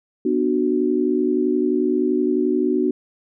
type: chord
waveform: sine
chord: B minor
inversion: none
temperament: equal with one note detuned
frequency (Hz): 246.9 / 297.8 / 370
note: B3 / D4 / F#4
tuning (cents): 0 / +24 / 0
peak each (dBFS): -22 / -21 / -20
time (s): 0.25-2.91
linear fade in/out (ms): 5
effects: none